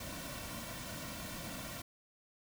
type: noise with comb filter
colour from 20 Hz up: pink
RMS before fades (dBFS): -44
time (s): 0-1.82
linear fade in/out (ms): 5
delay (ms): 2.4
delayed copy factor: -0.7
effects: none